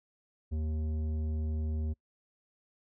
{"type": "tone with tanh clipping", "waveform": "sine", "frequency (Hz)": 77.78, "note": "D#2", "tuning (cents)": 0, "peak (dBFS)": -32, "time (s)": [0.51, 1.94], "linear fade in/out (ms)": 20, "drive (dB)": 11, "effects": ["noise-tail reverb RT60 0.1 s tail -25 dB re dry"]}